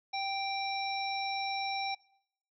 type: harmonic tone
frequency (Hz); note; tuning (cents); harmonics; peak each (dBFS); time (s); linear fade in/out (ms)
784; G5; 0; 1 / 3 / 5 / 7; -34 / -39 / -41 / -42; 0.13-1.95; 10
effects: noise-tail reverb RT60 0.7 s tail -22 dB re dry